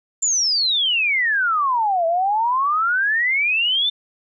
sine exponential two-way sweep, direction down then up, 7300 to 650 to 3607 Hz, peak -16 dBFS, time 0.22-3.9 s, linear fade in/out 10 ms, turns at 2.06 s, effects none

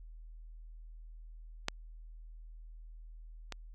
clicks, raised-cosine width 0.2 ms, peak -14 / -23 dBFS, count 2, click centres 1.684 / 3.523 s, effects added 40 Hz sine -47 dBFS peak until 3.74 s

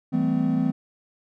triangle chord, A minor seventh, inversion second, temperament equal with one note detuned, 164.81 / 196 / 220 / 254.9 Hz, E3 / G3 / A3 / C4, 0 / 0 / 0 / -45 cents, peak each -24 / -27 / -25 / -21 dBFS, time 0.12-0.72 s, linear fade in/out 20 ms, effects none

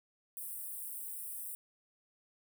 white high-pass noise, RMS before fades -43 dBFS, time 0.37-1.55 s, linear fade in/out 0 ms, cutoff 8300 Hz, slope 96 dB/octave, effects none

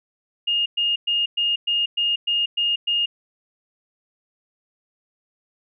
sine tone bursts, 2840 Hz, F7, 28 cents sharp, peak -18 dBFS, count 9, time 0.47-3.06 s, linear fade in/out 10 ms, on 190 ms, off 110 ms, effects none

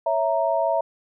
sine chord, A# diminished, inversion first, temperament equal, 554.4 / 659.3 / 932.3 Hz, C#5 / E5 / A#5, 0 / 0 / 0 cents, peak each -26 / -21 / -25 dBFS, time 0.06-0.81 s, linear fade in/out 5 ms, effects none

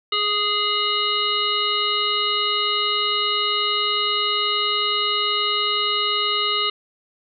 harmonic tone, 415.3 Hz, G#4, in tune, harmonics 1 / 3 / 5 / 7 / 9 / 10, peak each -30 / -24 / -29 / -23 / -26 / -29 dBFS, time 0.12-6.7 s, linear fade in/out 5 ms, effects none

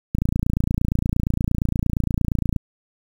click train, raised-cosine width 5 ms, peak -8 dBFS, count 70, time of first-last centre 0.15-2.563 s, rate 28.6 Hz, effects 7-bit

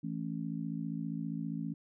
harmonic tone, 55 Hz, A1, in tune, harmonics 3 / 4 / 5, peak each -38 / -39 / -40 dBFS, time 0.03-1.74 s, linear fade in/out 10 ms, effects none

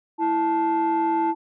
sine tone pair together, 330 / 875.4 Hz, E4 / A5, +2 / -9 cents, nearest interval octave + perfect fourth, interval 1689 cents, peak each -21 / -19 dBFS, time 0.18-1.35 s, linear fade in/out 50 ms, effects tanh soft clip ceiling -16 dBFS

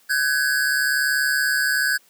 square tone pair together, 1520.3 / 1661.2 Hz, F#6 / G#6, +47 / 0 cents, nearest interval major second, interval 153 cents, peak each -22 / -22 dBFS, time 0.09-1.98 s, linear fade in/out 20 ms, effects white hiss -57 dBFS RMS until 2.09 s + high-pass 150 Hz 12 dB/octave

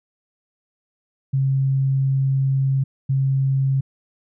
sine tone pair in turn, 135 / 135 Hz, C#3 / C#3, -45 / -45 cents, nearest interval unison, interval 0 cents, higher neither, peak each -16 dBFS, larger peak neither, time 1.33-2.84 / 3.09-3.81 s, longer first, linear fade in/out 10 ms, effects none

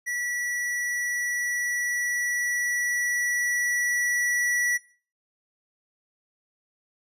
square tone with level ramp, 1946 Hz, B6, 26 cents flat, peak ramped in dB -28 to -23 dBFS, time 0.06-4.78 s, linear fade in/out 20 ms, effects noise-tail reverb RT60 0.4 s tail -20 dB re dry + resampled to 32000 Hz

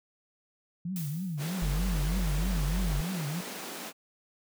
sine tone with vibrato, 164.81 Hz, E3, in tune, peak -31 dBFS, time 0.85-3.41 s, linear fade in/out 5 ms, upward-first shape triangle, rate 3.2 Hz, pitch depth 290 cents each way
blue noise with exponential decay, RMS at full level -39 dBFS, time 0.96-1.79 s, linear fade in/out 1 ms, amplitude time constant 180 ms
pink high-pass noise, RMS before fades -40 dBFS, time 1.37-3.93 s, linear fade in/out 50 ms, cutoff 180 Hz, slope 48 dB/octave
sine tone, 47.49 Hz, F#1, 46 cents sharp, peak -27 dBFS, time 1.62-3.01 s, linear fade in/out 0 ms
effects none

